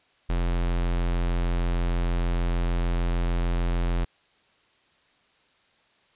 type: tone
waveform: square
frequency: 43.29 Hz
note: F1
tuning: 14 cents flat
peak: -23 dBFS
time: 0.29-4.05 s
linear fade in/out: 10 ms
effects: white hiss -63 dBFS RMS until 6.15 s + resampled to 8000 Hz